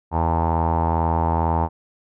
sawtooth tone with low-pass filter, 82.2 Hz, E2, 4 cents flat, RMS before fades -20 dBFS, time 0.11-1.69 s, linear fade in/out 50 ms, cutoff 890 Hz, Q 8, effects none

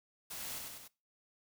white noise with echo, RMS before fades -44 dBFS, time 0.3-0.59 s, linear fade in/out 10 ms, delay 97 ms, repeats 3, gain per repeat -3 dB, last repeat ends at 0.881 s, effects noise-tail reverb RT60 0.3 s tail -22 dB re dry

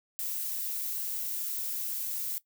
violet noise, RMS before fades -34 dBFS, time 0.19-2.38 s, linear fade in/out 0 ms, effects noise-tail reverb RT60 0.1 s tail -17 dB re dry

